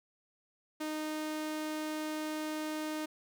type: tone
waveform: sawtooth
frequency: 308.5 Hz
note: D#4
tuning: 15 cents flat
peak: -31 dBFS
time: 0.8-3.06 s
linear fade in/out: 10 ms
effects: none